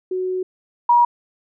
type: tone pair in turn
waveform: sine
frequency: 370 / 957.4 Hz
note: F#4 / A#5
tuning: 0 / +46 cents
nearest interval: octave + major third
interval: 1646 cents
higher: second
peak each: -20 / -10 dBFS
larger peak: second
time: 0.11-0.43 / 0.89-1.05 s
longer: first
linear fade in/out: 5 ms
effects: none